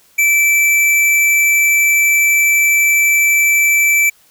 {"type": "tone", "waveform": "square", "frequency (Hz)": 2324, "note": "D7", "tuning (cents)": -19, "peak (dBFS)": -10, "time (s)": [0.18, 4.1], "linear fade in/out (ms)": 10, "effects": ["white hiss -51 dBFS RMS until 4.3 s"]}